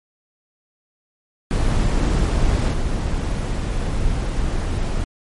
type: noise with level steps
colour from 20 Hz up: brown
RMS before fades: -17 / -21 dBFS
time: 1.51-5.04 s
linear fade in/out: 0 ms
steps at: 2.72 s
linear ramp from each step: 20 ms
effects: MP3 48 kbps